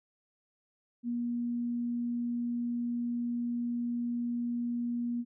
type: tone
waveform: sine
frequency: 239 Hz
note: A#3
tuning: 43 cents sharp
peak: -30 dBFS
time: 1.03-5.25 s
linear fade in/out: 50 ms
effects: none